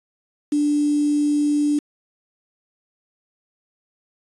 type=tone with quantisation; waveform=sine; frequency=293.7 Hz; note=D4; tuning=in tune; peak=-16 dBFS; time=0.52-1.79 s; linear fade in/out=5 ms; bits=6; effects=resampled to 24000 Hz